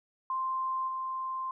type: tone with level steps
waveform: sine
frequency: 1046.5 Hz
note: C6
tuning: in tune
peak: -29 / -32 dBFS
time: 0.3-1.51 s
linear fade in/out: 2 ms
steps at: 0.87 s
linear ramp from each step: 20 ms
effects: none